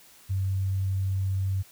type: tone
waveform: sine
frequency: 95.9 Hz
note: G2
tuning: 37 cents flat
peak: -24 dBFS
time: 0.29-1.63 s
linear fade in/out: 20 ms
effects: white hiss -54 dBFS RMS until 1.71 s